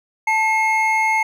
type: tone pair together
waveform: triangle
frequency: 880 / 2151 Hz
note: A5 / C7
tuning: 0 / +47 cents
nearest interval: octave + minor third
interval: 1547 cents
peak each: -16 dBFS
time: 0.27-1.23 s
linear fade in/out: 5 ms
effects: none